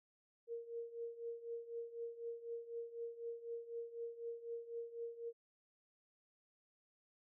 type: tone with tremolo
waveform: sine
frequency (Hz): 466.2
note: A#4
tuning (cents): 0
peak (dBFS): -40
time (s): 0.47-5.33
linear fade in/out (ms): 50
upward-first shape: triangle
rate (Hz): 4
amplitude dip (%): 85
effects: none